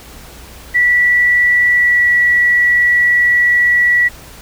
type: tone with pitch glide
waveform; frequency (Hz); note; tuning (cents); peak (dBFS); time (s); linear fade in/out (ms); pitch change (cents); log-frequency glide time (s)
sine; 1954 to 1942.7; B6 to B6; -19 to -29; -8; 0.74-4.09; 20; -10; 1.71-2.07
effects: added 60 Hz sine -40 dBFS peak until 4.41 s + pink hiss -37 dBFS RMS until 4.41 s